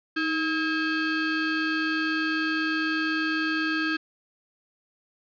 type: ring-modulated tone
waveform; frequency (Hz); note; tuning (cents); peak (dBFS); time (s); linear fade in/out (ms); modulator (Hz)
35% pulse; 968; B5; -35; -19; 0.16-3.97; 10; 654
effects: resampled to 11025 Hz + 8-bit